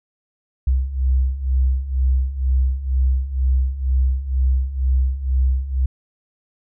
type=beating tone pair; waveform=sine; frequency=63.6 / 65.7 Hz; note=C2 / C2; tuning=-48 / +8 cents; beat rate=2.1 Hz; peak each=-21 / -17 dBFS; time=0.67-5.86 s; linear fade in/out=5 ms; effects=none